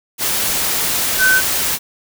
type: tone in noise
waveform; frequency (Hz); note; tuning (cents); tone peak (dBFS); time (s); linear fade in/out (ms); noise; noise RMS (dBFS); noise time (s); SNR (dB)
sine; 1523; F#6; +50; -10; 1.18-1.42; 50; white; -18; 0.18-1.79; +5
effects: none